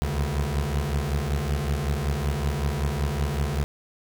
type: beating tone pair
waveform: 25% pulse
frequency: 69.3 / 74.6 Hz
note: C#2 / D2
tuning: 0 / +28 cents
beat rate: 5.3 Hz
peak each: -23 dBFS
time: 0.02-3.64 s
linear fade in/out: 0 ms
effects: none